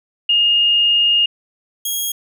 sine / 10% pulse tone pair in turn, 2841 / 3283 Hz, F7 / G#7, +29 / -21 cents, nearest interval minor third, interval 250 cents, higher second, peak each -11 dBFS, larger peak neither, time 0.29-1.26 / 1.85-2.12 s, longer first, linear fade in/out 5 ms, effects none

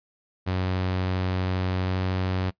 sawtooth tone with pitch glide, 92.5 to 93.04 Hz, F#2 to F#2, 0 to +10 cents, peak -20 dBFS, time 0.46-2.51 s, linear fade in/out 20 ms, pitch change +10 cents, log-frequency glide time 1.84-1.97 s, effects noise-tail reverb RT60 0.1 s tail -21 dB re dry + resampled to 11025 Hz

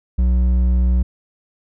sine tone with hard clipping, 61.74 Hz, B1, in tune, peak -14 dBFS, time 0.18-1.03 s, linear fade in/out 10 ms, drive 6 dB, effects none

